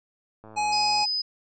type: click train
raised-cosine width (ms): 1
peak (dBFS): -32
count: 65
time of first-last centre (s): 0.44-1.027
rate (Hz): 109
type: harmonic tone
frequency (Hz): 839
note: G#5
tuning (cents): +17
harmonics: 1 / 3 / 5 / 7 / 9 / 10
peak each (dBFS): -23 / -31 / -38 / -41 / -40 / -47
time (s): 0.56-1.06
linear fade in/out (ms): 20
type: tone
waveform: sine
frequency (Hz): 5010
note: D#8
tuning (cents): +11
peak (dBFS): -24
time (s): 0.72-1.22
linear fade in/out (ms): 10
effects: none